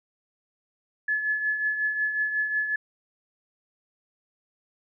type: tone with tremolo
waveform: sine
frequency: 1715 Hz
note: A6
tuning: 45 cents flat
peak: -21 dBFS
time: 1.08-2.76 s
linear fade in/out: 5 ms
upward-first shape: triangle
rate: 5.5 Hz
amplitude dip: 60%
effects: none